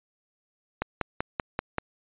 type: click train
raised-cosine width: 0.5 ms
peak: -11 dBFS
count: 6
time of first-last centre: 0.82-1.783 s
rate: 5.19 Hz
effects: resampled to 8000 Hz